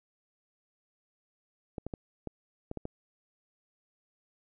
clicks, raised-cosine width 2 ms, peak -23 dBFS, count 7, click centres 1.782 / 1.866 / 1.938 / 2.273 / 2.714 / 2.773 / 2.854 s, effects none

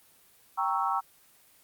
sine chord, G diminished seventh, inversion none, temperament equal, 784 / 932.3 / 1108.7 / 1318.5 Hz, G5 / Bb5 / Db6 / Fb6, 0 / 0 / 0 / 0 cents, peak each -31 dBFS, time 0.57-1.01 s, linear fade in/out 20 ms, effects white hiss -60 dBFS RMS until 1.63 s + Opus 24 kbps

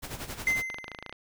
pink noise with tremolo, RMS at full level -36 dBFS, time 0.02-0.63 s, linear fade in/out 20 ms, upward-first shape sine, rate 11 Hz, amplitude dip 70%
triangle tone with exponential decay, 2069 Hz, C7, 20 cents flat, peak -19 dBFS, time 0.47-1.12 s, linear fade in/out 2 ms, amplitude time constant 140 ms
clicks, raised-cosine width 0.3 ms, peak -21 dBFS, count 12, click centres 0.701 / 0.744 / 0.785 / 0.843 / 0.881 / 0.917 / 0.948 / 0.988 / 1.026 / 1.063 / 1.095 / 1.126 s
effects none

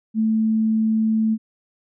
sine tone, 220.2 Hz, A3, 2 cents sharp, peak -16 dBFS, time 0.14-1.38 s, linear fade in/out 50 ms, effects none

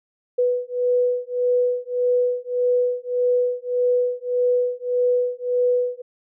sine beating tone pair, 492.7 / 494.4 Hz, B4 / B4, -4 / +2 cents, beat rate 1.7 Hz, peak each -21 dBFS, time 0.38-6.02 s, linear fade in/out 10 ms, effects none

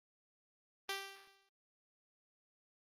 5% pulse tone with exponential decay, 392 Hz, G4, in tune, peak -25 dBFS, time 0.89-1.49 s, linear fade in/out 2 ms, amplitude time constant 130 ms, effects low-pass 12000 Hz 12 dB/octave + Opus 24 kbps

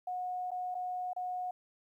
sine tone with dropouts, 728 Hz, F#5, 28 cents flat, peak -34 dBFS, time 0.07-1.51 s, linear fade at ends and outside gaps 5 ms, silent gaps 0.507-0.515 / 0.745-0.75 / 1.133-1.163 s, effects 12-bit

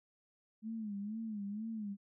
sine tone with vibrato, 212.5 Hz, G#3, 40 cents sharp, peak -38 dBFS, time 0.62-1.97 s, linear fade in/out 50 ms, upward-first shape sine, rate 2.1 Hz, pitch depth 110 cents each way, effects none

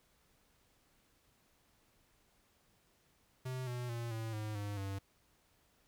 square tone with pitch steps, 128.7 / 122.96 / 117.47 / 112.23 / 107.23 / 102.44 / 97.87 Hz, C3 / B2 / A#2 / A2 / A2 / G#2 / G2, -28 / -7 / +14 / +35 / -44 / -23 / -2 cents, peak -39 dBFS, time 3.45-4.99 s, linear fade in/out 10 ms, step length 220 ms, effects pink hiss -72 dBFS RMS until 5.87 s

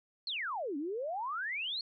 sine exponential two-way sweep, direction down then up, 4435 to 271.6 to 4435 Hz, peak -34 dBFS, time 0.27-1.81 s, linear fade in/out 2 ms, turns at 0.77 s, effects none

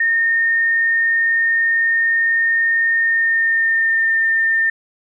sine tone with pitch glide, 1831 to 1806.8 Hz, A#6 to A6, -32 to +45 cents, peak -13 dBFS, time 0-4.7 s, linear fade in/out 5 ms, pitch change -23 cents, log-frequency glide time 2.99-4.16 s, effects none

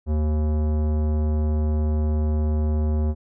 sine tone with tanh clipping, 76.4 Hz, D#2, 31 cents flat, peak -21 dBFS, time 0.06-3.15 s, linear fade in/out 50 ms, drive 17 dB, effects none

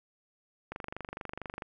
click train, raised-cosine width 0.5 ms, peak -23 dBFS, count 23, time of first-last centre 0.72-1.622 s, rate 24.4 Hz, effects none

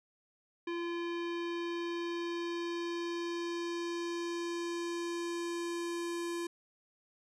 square tone with low-pass filter sweep, 342.4 Hz, F4, 34 cents flat, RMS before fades -37 dBFS, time 0.67-6.47 s, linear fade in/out 5 ms, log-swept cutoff 2900 to 9600 Hz, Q 1.3, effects none

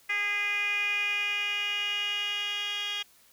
10% pulse tone with band-pass filter sweep, 410 Hz, G#4, 22 cents flat, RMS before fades -30 dBFS, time 0.09-3.03 s, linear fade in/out 10 ms, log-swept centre 2200 to 3300 Hz, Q 6.6, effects white hiss -60 dBFS RMS until 3.32 s

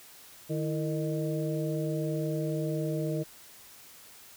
harmonic tone with a mistuned harmonic, 153.5 Hz, D#3, 23 cents flat, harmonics 1 / 2 / 3 / 4, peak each -31 / -34 / -36 / -37 dBFS, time 0.49-3.24 s, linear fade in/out 20 ms, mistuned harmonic 2, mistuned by +110 cents, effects white hiss -52 dBFS RMS until 4.36 s

